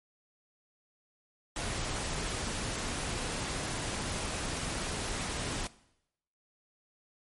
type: noise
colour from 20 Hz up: pink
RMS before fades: -35 dBFS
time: 1.56-5.67 s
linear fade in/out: 2 ms
effects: noise-tail reverb RT60 0.8 s tail -19 dB re dry + MP3 48 kbps